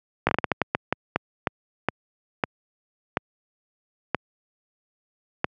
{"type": "slowing click train", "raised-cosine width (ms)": 0.5, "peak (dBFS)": -5, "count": 17, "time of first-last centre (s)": [0.27, 5.444], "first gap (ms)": 18, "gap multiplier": 1.33, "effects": ["high-pass 100 Hz 12 dB/octave"]}